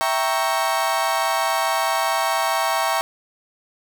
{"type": "chord", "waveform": "35% pulse", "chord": "E diminished seventh", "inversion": "none", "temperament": "equal", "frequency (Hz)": [659.3, 784, 932.3, 1108.7], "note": ["E5", "G5", "Bb5", "Db6"], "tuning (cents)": [0, 0, 0, 0], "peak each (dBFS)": -23, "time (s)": [0.01, 3.01], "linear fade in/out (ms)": 0, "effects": []}